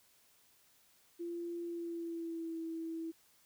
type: tone with pitch glide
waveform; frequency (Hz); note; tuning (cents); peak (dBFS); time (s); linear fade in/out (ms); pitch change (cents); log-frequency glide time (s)
sine; 342.7 to 327.2; F4 to E4; -33 to -13; -38; 1.19-3.12; 20; -80; 1.63-2.59
effects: white hiss -68 dBFS RMS until 3.45 s